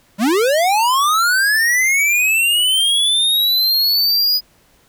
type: linear sweep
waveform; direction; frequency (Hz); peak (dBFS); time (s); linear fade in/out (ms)
square; up; 185 to 4978; -13; 0.18-4.41; 50
effects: pink hiss -54 dBFS RMS until 4.88 s